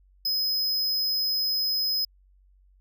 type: tone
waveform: square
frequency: 5070 Hz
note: D#8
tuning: 32 cents sharp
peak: -24 dBFS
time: 0.25-2.05 s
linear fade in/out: 5 ms
effects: added 47 Hz sine -56 dBFS peak until 2.8 s